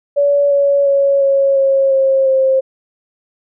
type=tone with pitch steps; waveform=sine; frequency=570 / 563.1 / 556.3 / 549.6 / 543 / 536.5 / 530 Hz; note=C#5 / C#5 / C#5 / C#5 / C#5 / C5 / C5; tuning=+48 / +27 / +6 / -15 / -36 / +43 / +22 cents; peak=-9 dBFS; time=0.16-2.61 s; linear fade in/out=20 ms; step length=350 ms; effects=none